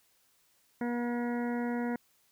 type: harmonic tone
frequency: 240 Hz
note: B3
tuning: 49 cents flat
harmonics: 1 / 2 / 3 / 4 / 6 / 7 / 8 / 9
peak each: -31 / -38 / -42 / -44 / -46 / -49 / -47 / -54 dBFS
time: 0.81-1.96 s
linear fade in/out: 2 ms
effects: white hiss -69 dBFS RMS until 2.31 s